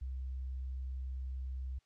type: tone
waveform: sine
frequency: 64.8 Hz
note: C2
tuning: 16 cents flat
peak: -37 dBFS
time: 0.01-1.79 s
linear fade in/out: 10 ms
effects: white hiss -75 dBFS RMS until 1.85 s + low-pass 5000 Hz 12 dB/octave